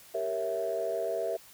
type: chord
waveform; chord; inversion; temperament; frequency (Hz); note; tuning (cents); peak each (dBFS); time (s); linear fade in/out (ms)
sine; G diminished seventh; none; equal; 392 / 466.2 / 554.4 / 659.3; G4 / Bb4 / Db5 / Fb5; 0 / 0 / 0 / 0; -36 / -34 / -37 / -31; 0.14-1.37; 10
effects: tanh soft clip ceiling -21 dBFS + white hiss -54 dBFS RMS until 1.53 s